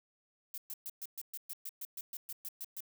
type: noise bursts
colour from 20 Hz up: violet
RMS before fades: -42 dBFS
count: 15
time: 0.54-2.805 s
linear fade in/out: 2 ms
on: 39 ms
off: 120 ms
effects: none